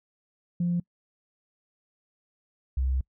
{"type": "tone pair in turn", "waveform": "sine", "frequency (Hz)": [174.1, 65.42], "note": ["F3", "C2"], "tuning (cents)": [-5, 0], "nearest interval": "octave + perfect fourth", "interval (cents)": 1695, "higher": "first", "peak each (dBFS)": -22, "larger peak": "neither", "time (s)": [[0.6, 0.8], [2.77, 3.01]], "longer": "second", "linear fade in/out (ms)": 5, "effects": ["noise-tail reverb RT60 0.1 s tail -25 dB re dry", "tanh soft clip ceiling -19 dBFS"]}